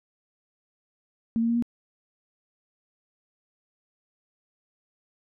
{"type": "tone with pitch steps", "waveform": "sine", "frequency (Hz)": [227.9, 231.1, 234.3, 237.6], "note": ["A#3", "A#3", "A#3", "A#3"], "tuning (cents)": [-39, -15, 9, 33], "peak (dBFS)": -21, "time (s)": [1.36, 1.624], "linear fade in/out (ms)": 0, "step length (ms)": 66, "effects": []}